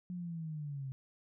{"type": "linear sweep", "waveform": "sine", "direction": "down", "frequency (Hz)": [181.6, 130.81], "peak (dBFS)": -38, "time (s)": [0.1, 0.92], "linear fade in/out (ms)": 0, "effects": []}